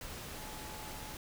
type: tone in noise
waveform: sine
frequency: 857 Hz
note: A5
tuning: 46 cents flat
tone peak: -51 dBFS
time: 0.37-1.14 s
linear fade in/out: 2 ms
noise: pink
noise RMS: -45 dBFS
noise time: 0.01-1.17 s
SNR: -9 dB
effects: none